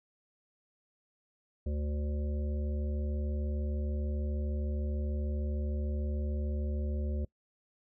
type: harmonic tone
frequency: 73.42 Hz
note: D2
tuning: in tune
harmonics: 1 / 3 / 5 / 7 / 8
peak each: -31 / -41 / -45 / -48 / -49 dBFS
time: 1.66-7.25 s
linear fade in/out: 5 ms
effects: noise-tail reverb RT60 0.1 s tail -23 dB re dry